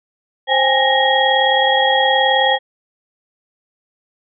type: tone cluster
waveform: sine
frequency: 526 / 795 / 834 / 1874 / 3293 Hz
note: C5 / G5 / G#5 / A#6 / G#7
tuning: +9 / +24 / +7 / +9 / -15 cents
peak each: -18 dBFS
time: 0.47-2.59 s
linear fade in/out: 50 ms
effects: none